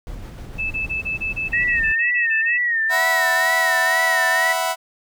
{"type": "noise with tremolo", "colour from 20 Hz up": "brown", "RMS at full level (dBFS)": -32, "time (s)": [0.07, 1.92], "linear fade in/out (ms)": 0, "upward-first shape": "square", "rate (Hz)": 6.5, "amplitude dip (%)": 25}
{"type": "tone bursts", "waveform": "sine", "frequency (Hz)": 2621, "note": "E7", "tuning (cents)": -11, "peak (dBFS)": -21, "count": 13, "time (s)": [0.58, 2.582], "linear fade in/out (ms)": 20, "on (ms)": 130, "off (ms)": 26}
{"type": "tone with vibrato", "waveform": "sine", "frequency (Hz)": 1864.7, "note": "A#6", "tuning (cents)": 0, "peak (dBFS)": -17, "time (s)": [1.53, 4.53], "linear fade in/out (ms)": 5, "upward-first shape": "sine", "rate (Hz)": 2.1, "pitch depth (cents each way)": 84}
{"type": "chord", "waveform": "sawtooth", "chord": "E suspended second", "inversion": "none", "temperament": "just", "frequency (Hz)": [659.3, 741.7, 988.9], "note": ["E5", "F#5", "B5"], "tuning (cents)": [0, 4, 2], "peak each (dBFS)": -20, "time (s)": [2.89, 4.76], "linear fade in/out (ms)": 50}
{"effects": []}